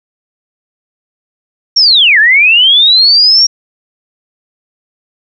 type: linear two-way sweep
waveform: sine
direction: down then up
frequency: 5640 to 1661.2 to 5640 Hz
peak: -3 dBFS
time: 1.76-3.47 s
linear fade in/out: 10 ms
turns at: 2.19 s
effects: none